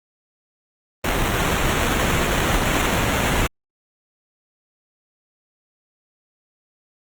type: noise with sample-and-hold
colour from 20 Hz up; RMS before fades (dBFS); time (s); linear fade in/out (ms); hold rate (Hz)
pink; -20; 1.04-3.47; 5; 4900
effects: Opus 24 kbps